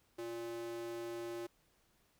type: tone with high-pass filter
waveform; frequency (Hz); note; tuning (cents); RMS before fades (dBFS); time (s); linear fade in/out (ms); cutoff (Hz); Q
square; 116.54; A#2; 0; -43; 0.18-1.47; 10; 390; 3.7
effects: pink hiss -73 dBFS RMS until 2.19 s